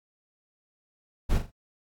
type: noise with echo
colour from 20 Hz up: brown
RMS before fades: -22 dBFS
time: 1.29-1.39 s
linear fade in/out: 20 ms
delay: 41 ms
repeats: 3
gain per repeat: -9 dB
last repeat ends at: 1.513 s
effects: AAC 64 kbps